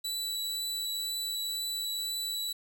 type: tone with vibrato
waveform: sawtooth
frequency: 3951 Hz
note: B7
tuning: in tune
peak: -29 dBFS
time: 0.04-2.53 s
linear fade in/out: 10 ms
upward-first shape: triangle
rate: 2 Hz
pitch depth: 9 cents each way
effects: 10-bit